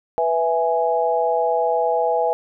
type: chord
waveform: sine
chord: E major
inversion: second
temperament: equal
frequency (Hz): 493.9 / 659.3 / 830.6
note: B4 / E5 / G#5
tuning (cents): 0 / 0 / 0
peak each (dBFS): -21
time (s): 0.18-2.33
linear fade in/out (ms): 0
effects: none